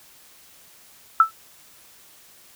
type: tone with exponential decay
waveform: sine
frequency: 1320 Hz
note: E6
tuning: 2 cents sharp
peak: -6 dBFS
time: 1.2-1.31 s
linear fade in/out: 2 ms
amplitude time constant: 23 ms
effects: white hiss -51 dBFS RMS until 2.55 s